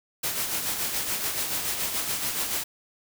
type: noise with tremolo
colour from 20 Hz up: white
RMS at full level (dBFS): -27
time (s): 0.23-2.64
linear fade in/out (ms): 10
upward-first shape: sine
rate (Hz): 7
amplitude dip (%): 45
effects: none